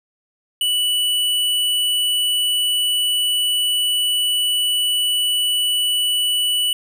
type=tone; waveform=square; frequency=2960 Hz; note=F#7; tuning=in tune; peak=-17 dBFS; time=0.61-6.73 s; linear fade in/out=2 ms; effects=none